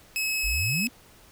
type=tone; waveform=sawtooth; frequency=2575 Hz; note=E7; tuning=41 cents flat; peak=-22 dBFS; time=0.16-0.87 s; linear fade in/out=0 ms
type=exponential sweep; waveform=sine; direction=up; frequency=43.65 to 263.4 Hz; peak=-27 dBFS; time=0.43-0.89 s; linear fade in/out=20 ms
effects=pink hiss -54 dBFS RMS until 1.31 s